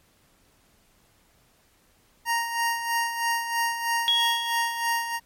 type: tone with tremolo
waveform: 25% pulse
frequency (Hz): 932.3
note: A#5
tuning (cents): 0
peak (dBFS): -18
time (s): 2.25-5.2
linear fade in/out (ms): 50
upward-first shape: sine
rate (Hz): 3.1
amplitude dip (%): 60
type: tone with exponential decay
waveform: sine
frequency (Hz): 3321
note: G#7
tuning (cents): -1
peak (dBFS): -17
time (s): 4.08-5.19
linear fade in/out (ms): 0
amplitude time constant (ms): 240
effects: pink hiss -62 dBFS RMS until 5.25 s + MP3 64 kbps